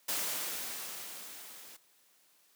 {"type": "noise with level ramp", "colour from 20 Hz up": "white", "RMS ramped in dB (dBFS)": [-33, -52], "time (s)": [0.08, 1.77], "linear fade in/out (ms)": 10, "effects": ["white hiss -67 dBFS RMS until 2.55 s", "high-pass 200 Hz 12 dB/octave"]}